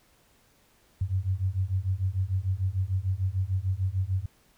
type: beating tone pair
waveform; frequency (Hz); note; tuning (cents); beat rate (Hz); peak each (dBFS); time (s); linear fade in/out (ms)
sine; 91.3 / 98; F#2 / G2; -23 / 0; 6.7; -28; 1.01-4.26; 5
effects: pink hiss -63 dBFS RMS until 4.57 s